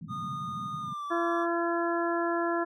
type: band-pass noise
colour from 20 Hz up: white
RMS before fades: -41 dBFS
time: 0.01-0.94 s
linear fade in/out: 5 ms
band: 110 to 220 Hz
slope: 48 dB/octave
type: tone with pitch glide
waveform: triangle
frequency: 1228 to 1159.1 Hz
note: D#6 to D6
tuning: -23 to -23 cents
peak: -32 dBFS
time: 0.08-1.47 s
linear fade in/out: 50 ms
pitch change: -100 cents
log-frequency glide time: 0.8-1.06 s
type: harmonic tone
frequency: 339.9 Hz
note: F4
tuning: 47 cents flat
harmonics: 1 / 2 / 3 / 4 / 5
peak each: -29 / -32 / -34 / -35 / -36 dBFS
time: 1.1-2.65 s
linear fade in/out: 20 ms
effects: none